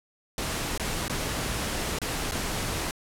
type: noise with dropouts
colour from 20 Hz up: pink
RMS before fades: -30 dBFS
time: 0.38-2.91 s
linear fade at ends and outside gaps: 1 ms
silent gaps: 0.777-0.797 / 1.081-1.097 / 1.987-2.016 / 2.312-2.32 s
effects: low-pass 12000 Hz 12 dB/octave